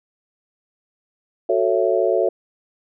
sine chord, F# minor seventh, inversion none, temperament just, 370 / 444 / 555 / 666 Hz, F#4 / A4 / C#5 / E5, 0 / +16 / +2 / +18 cents, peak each -21 dBFS, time 1.49-2.29 s, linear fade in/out 5 ms, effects none

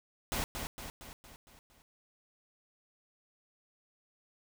pink noise with echo, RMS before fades -34 dBFS, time 0.32-0.44 s, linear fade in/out 0 ms, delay 230 ms, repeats 6, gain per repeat -5 dB, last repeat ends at 1.82 s, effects none

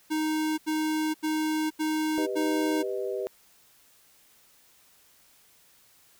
square tone bursts, 311.1 Hz, D#4, in tune, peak -26 dBFS, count 5, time 0.1-2.832 s, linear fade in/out 20 ms, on 480 ms, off 83 ms
sine chord, G augmented, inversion none, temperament equal, 392 / 493.9 / 622.3 Hz, G4 / B4 / D#5, 0 / 0 / 0 cents, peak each -31 / -33 / -36 dBFS, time 2.18-3.27 s, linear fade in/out 0 ms
effects white hiss -60 dBFS RMS until 6.19 s

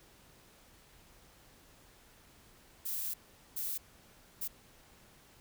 violet noise bursts at uneven times, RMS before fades -37 dBFS, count 3, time 2.85-3.14 / 3.56-3.78 / 4.41-4.48 s, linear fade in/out 10 ms, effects pink hiss -61 dBFS RMS until 5.4 s

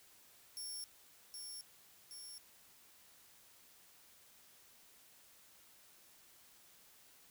20% pulse tone with echo, 5470 Hz, F8, 37 cents flat, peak -38 dBFS, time 0.57-0.84 s, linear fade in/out 0 ms, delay 770 ms, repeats 2, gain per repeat -3 dB, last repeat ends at 2.38 s, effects white hiss -64 dBFS RMS until 7.3 s

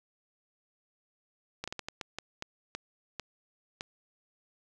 slowing click train, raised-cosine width 0.2 ms, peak -19 dBFS, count 11, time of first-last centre 1.64-3.809 s, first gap 36 ms, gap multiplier 1.37, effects none

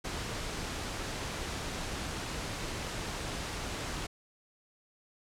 pink noise, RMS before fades -37 dBFS, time 0.04-4.07 s, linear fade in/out 10 ms, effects low-pass 8000 Hz 12 dB/octave

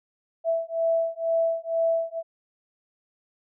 sine beating tone pair, 659.3 / 661.4 Hz, E5 / E5, 0 / +6 cents, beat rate 2.1 Hz, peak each -25 dBFS, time 0.44-2.23 s, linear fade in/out 50 ms, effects none

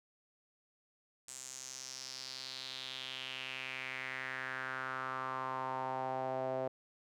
sawtooth tone with band-pass filter sweep, 130.81 Hz, C3, in tune, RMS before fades -41 dBFS, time 1.28-6.68 s, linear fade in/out 5 ms, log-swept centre 7700 to 600 Hz, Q 3.9, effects none

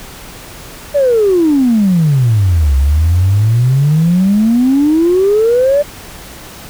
sine exponential two-way sweep, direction down then up, 593 to 66.2 to 593 Hz, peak -6 dBFS, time 0.94-5.83 s, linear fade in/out 20 ms, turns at 2.76 s, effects tanh soft clip ceiling -3 dBFS + pink hiss -32 dBFS RMS until 6.69 s

